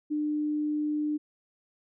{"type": "tone", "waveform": "sine", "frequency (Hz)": 300, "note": "D4", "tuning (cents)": 37, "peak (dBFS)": -26, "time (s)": [0.1, 1.18], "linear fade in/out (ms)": 20, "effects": []}